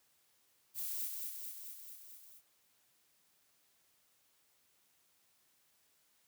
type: noise with echo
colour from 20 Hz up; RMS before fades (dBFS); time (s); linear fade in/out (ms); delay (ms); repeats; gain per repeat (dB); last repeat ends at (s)
violet; -40; 0.74-1.1; 50; 220; 6; -3; 2.42
effects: white hiss -73 dBFS RMS until 6.27 s + high-pass 60 Hz 12 dB/octave